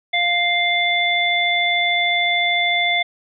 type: harmonic tone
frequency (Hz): 698.5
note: F5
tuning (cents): 0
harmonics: 1 / 3 / 5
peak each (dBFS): -22 / -18 / -21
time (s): 0.13-3.03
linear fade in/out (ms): 10
effects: none